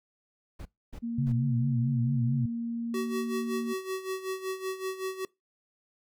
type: noise bursts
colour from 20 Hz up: brown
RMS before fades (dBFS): -40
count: 3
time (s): 0.59-1.325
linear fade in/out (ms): 10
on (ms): 65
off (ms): 270
type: tone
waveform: sine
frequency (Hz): 233.1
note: A#3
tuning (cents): 0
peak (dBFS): -30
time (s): 1.02-3.74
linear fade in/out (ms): 20
type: tone with vibrato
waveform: sine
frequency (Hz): 130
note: C3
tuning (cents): -11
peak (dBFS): -25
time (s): 1.18-2.46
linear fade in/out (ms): 5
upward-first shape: triangle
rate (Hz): 4.5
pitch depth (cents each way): 170
type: tone with tremolo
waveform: square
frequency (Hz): 378.2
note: F#4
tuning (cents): +38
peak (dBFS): -30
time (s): 2.94-5.25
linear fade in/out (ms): 2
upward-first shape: sine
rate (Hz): 5.3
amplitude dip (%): 75
effects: noise-tail reverb RT60 0.2 s tail -23 dB re dry